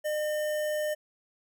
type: tone with notch filter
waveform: square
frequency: 606 Hz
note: D#5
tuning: 46 cents flat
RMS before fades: -30 dBFS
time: 0.04-0.95 s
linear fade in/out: 20 ms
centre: 4300 Hz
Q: 1.3
effects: none